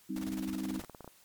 sine chord, C minor, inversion second, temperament just, 196.22 / 261.6 / 314 Hz, G3 / C4 / Eb4, +2 / 0 / +16 cents, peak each -38 dBFS, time 0.09-0.8 s, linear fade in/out 10 ms
pink noise with tremolo, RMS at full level -45 dBFS, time 0.16-0.85 s, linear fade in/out 2 ms, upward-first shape square, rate 19 Hz, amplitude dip 70%
clicks, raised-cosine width 1 ms, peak -32 dBFS, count 10, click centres 0.653 / 0.706 / 0.76 / 0.797 / 0.839 / 0.897 / 0.948 / 1.007 / 1.045 / 1.077 s
effects white hiss -62 dBFS RMS until 1.24 s + MP3 96 kbps

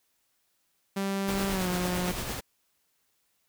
sawtooth tone with pitch glide, 196 to 179.73 Hz, G3 to F3, 0 to +50 cents, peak -24 dBFS, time 0.96-2.12 s, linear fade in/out 10 ms, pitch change -150 cents, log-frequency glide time 1.5-1.68 s
pink noise with tremolo, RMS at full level -33 dBFS, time 1.27-2.41 s, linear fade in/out 20 ms, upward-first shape sine, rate 8.9 Hz, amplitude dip 35%
effects white hiss -73 dBFS RMS until 3.48 s

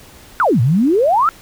sine exponential two-way sweep, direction down then up, 1518 to 109.2 to 1386 Hz, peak -10 dBFS, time 0.4-1.29 s, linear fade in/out 0 ms, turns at 0.61 s, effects pink hiss -42 dBFS RMS until 1.41 s

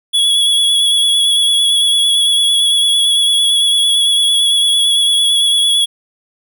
square tone with vibrato, 3371 Hz, G#7, 25 cents sharp, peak -10 dBFS, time 0.13-5.86 s, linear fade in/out 20 ms, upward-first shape sine, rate 8.9 Hz, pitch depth 23 cents each way, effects none

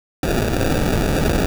pink noise with sample-and-hold, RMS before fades -18 dBFS, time 0.23-1.46 s, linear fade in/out 2 ms, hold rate 1050 Hz, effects none

